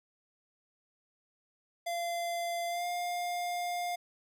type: tone with pitch glide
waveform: square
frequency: 688 to 705.7 Hz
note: F5 to F5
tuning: -26 to +18 cents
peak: -33 dBFS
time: 1.86-3.96 s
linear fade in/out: 10 ms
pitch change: +44 cents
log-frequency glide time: 2.68-2.86 s
effects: none